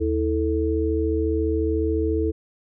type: tone cluster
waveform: sine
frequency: 77.5 / 324.7 / 438.9 Hz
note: D#2 / E4 / A4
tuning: -6 / -26 / -4 cents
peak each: -24 dBFS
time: 0-2.32 s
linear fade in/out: 20 ms
effects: none